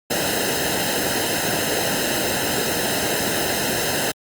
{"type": "noise with comb filter", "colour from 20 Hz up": "pink", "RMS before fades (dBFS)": -22, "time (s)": [0.1, 4.12], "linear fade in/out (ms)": 10, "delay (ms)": 0.87, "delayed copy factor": -0.8, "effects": ["high-pass 80 Hz 12 dB/octave", "Opus 48 kbps"]}